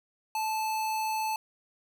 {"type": "tone", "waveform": "square", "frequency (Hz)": 873, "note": "A5", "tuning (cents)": -14, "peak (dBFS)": -29, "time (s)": [0.35, 1.36], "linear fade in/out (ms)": 2, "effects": ["10-bit"]}